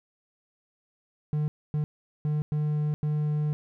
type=tone bursts at uneven times; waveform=triangle; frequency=150.3 Hz; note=D3; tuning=40 cents sharp; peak=-22 dBFS; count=5; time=1.33-1.48 / 1.74-1.84 / 2.25-2.42 / 2.52-2.94 / 3.03-3.53 s; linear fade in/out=0 ms; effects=none